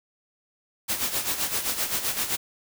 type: noise with tremolo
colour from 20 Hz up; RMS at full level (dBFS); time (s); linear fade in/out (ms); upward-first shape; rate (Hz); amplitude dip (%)
white; -25; 0.88-2.37; 20; sine; 7.7; 65
effects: none